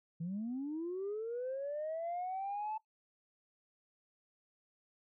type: linear sweep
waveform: sine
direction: up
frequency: 158.8 to 879 Hz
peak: -35 dBFS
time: 0.2-2.78 s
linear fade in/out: 10 ms
effects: noise-tail reverb RT60 0.1 s tail -18 dB re dry + tanh soft clip ceiling -33 dBFS